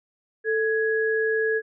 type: tone pair together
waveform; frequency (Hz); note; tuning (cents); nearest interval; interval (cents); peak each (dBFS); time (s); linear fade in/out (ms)
sine; 442.1 / 1669.1; A4 / G#6; +8 / +8; octave + major seventh; 2300; -22 / -25; 0.44-1.62; 50
effects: none